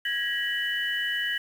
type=tone cluster; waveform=sine; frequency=1656 / 1908 / 2974 Hz; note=G#6 / A#6 / F#7; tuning=-5 / +40 / +8 cents; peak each=-30 dBFS; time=0.05-1.38 s; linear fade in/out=5 ms; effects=8-bit